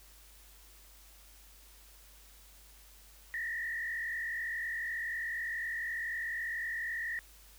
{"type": "tone with frequency modulation", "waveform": "sine", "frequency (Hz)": 1861, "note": "A#6", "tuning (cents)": -3, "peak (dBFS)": -34, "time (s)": [3.34, 7.19], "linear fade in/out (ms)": 0, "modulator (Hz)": 44, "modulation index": 1.8, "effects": ["added 50 Hz sine -58 dBFS peak until 7.58 s", "white hiss -59 dBFS RMS until 7.58 s"]}